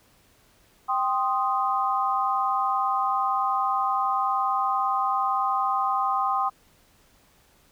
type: chord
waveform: sine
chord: C minor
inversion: second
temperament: equal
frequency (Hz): 784 / 1046.5 / 1244.5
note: G5 / C6 / Eb6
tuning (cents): 0 / 0 / 0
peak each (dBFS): -26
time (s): 0.88-6.5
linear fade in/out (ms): 20
effects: pink hiss -60 dBFS RMS until 7.71 s